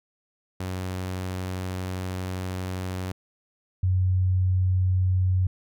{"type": "tone pair in turn", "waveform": ["sawtooth", "sine"], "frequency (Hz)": [92.5, 92.5], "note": ["F#2", "F#2"], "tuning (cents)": [0, 0], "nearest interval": "unison", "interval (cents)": 0, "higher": "neither", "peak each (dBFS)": [-25, -19], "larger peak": "second", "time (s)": [[0.6, 3.12], [3.83, 5.47]], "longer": "first", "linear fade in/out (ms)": 5, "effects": []}